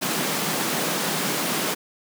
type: high-pass noise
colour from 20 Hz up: pink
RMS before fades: -25 dBFS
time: 0.01-1.75 s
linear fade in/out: 20 ms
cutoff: 150 Hz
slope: 48 dB/octave
effects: none